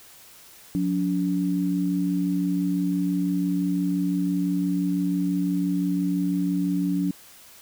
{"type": "tone pair together", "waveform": "sine", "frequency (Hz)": [180.3, 286.2], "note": ["F#3", "D4"], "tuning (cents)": [-45, -45], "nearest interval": "minor sixth", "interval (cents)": 800, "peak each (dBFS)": -24, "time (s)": [0.75, 7.11], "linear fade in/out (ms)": 0, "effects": ["white hiss -49 dBFS RMS until 7.61 s"]}